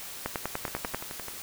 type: two click trains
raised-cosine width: 0.5 ms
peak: -22 / -14 dBFS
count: 8 / 8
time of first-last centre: 0.68-1.283 / 0.26-0.946 s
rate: 11.6 / 10.2 Hz
effects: white hiss -41 dBFS RMS until 1.42 s